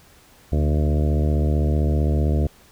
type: harmonic tone with a mistuned harmonic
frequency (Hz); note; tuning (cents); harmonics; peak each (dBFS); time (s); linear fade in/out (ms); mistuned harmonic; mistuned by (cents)
75.5; D2; +48; 1 / 2 / 3 / 4 / 5 / 6 / 7 / 8 / 9; -18 / -24 / -28 / -30 / -32 / -34 / -35 / -36 / -37; 0.52-2.47; 5; 2; -46
effects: pink hiss -52 dBFS RMS until 2.71 s